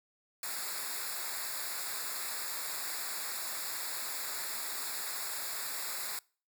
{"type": "noise with comb filter", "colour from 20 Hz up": "white", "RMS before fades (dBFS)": -38, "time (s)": [0.43, 6.19], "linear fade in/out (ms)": 2, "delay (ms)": 0.33, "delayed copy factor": -0.9, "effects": ["noise-tail reverb RT60 0.4 s tail -25 dB re dry"]}